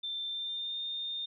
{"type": "tone with pitch glide", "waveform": "sine", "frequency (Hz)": [3563, 3636], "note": ["A7", "A#7"], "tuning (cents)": [21, -44], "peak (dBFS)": -34, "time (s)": [0.03, 1.26], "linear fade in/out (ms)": 10, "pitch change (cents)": 35, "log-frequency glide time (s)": [0.26, 0.79], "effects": []}